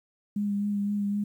sine tone with vibrato, 203.8 Hz, G#3, 32 cents flat, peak -25 dBFS, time 0.36-1.24 s, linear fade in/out 5 ms, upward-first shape sine, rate 3.9 Hz, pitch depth 20 cents each way, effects 10-bit

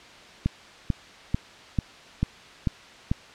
click train, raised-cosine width 5 ms, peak -10 dBFS, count 7, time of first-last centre 0.46-3.115 s, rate 2.26 Hz, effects white hiss -47 dBFS RMS until 3.34 s + low-pass 4000 Hz 12 dB/octave

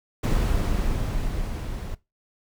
brown noise with level ramp, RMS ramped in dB -20 to -32 dBFS, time 0.23-1.95 s, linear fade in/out 10 ms, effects noise-tail reverb RT60 0.2 s tail -18 dB re dry

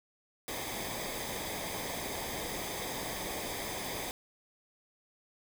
pink noise with comb filter, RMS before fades -38 dBFS, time 0.48-4.11 s, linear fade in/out 0 ms, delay 0.71 ms, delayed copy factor -0.65, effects none

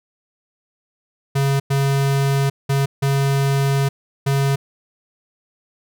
square tone bursts at uneven times, 138.1 Hz, C#3, 6 cents flat, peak -16 dBFS, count 5, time 1.35-1.6 / 1.7-2.5 / 2.69-2.86 / 3.02-3.89 / 4.26-4.56 s, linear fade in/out 10 ms, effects none

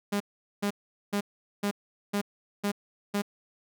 sawtooth tone bursts, 203.2 Hz, G#3, 38 cents flat, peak -22 dBFS, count 7, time 0.12-3.221 s, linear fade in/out 10 ms, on 83 ms, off 420 ms, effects none

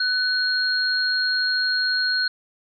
sine tone pair together, 1499 / 4252 Hz, F#6 / C8, +22 / +27 cents, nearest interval octave + tritone, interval 1805 cents, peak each -22 dBFS, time 0-2.28 s, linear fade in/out 5 ms, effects none

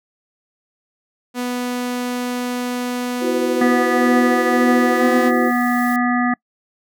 sawtooth tone with pitch glide, 246.7 to 253.9 Hz, B3 to B3, -2 to +48 cents, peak -17 dBFS, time 1.34-5.32 s, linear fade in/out 50 ms, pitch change +50 cents, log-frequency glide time 4.97-5.03 s
blue noise with exponential growth, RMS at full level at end -35 dBFS, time 2.14-5.96 s, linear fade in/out 0 ms, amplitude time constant 830 ms
sine chord, E suspended second, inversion none, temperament equal with one note detuned, 329.6 / 370 / 506.9 Hz, E4 / F#4 / B4, 0 / 0 / +45 cents, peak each -23 / -21 / -22 dBFS, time 3.2-5.52 s, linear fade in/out 50 ms
harmonic tone, 244.9 Hz, B3, 14 cents flat, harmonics 1 / 3 / 5 / 7 / 8, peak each -17 / -22 / -24 / -25 / -26 dBFS, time 3.61-6.34 s, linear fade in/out 5 ms
effects noise-tail reverb RT60 0.1 s tail -26 dB re dry

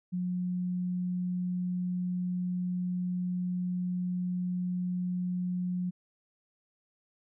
sine tone, 180 Hz, F#3, 47 cents flat, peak -29 dBFS, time 0.12-5.91 s, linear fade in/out 20 ms, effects none

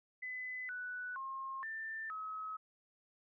sine tone with pitch steps, 2012 / 1484 / 1070 / 1782 / 1280 Hz, B6 / F#6 / C6 / A6 / D#6, +32 / +5 / +38 / +22 / +49 cents, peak -40 dBFS, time 0.22-2.57 s, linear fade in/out 10 ms, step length 470 ms, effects none

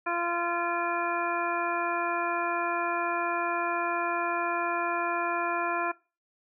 harmonic tone, 344.3 Hz, F4, 25 cents flat, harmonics 1 / 2 / 3 / 4 / 5 / 7, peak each -35 / -33 / -32 / -32 / -35 / -36 dBFS, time 0.06-5.92 s, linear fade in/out 10 ms, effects noise-tail reverb RT60 0.3 s tail -20 dB re dry

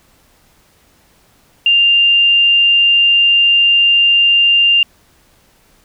sine tone, 2794 Hz, F7, in tune, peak -7 dBFS, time 1.66-4.83 s, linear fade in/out 2 ms, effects pink hiss -52 dBFS RMS until 5.84 s

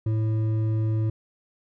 sine tone with hard clipping, 109.7 Hz, A2, 5 cents flat, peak -23 dBFS, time 0.06-1.1 s, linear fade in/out 5 ms, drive 7 dB, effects none

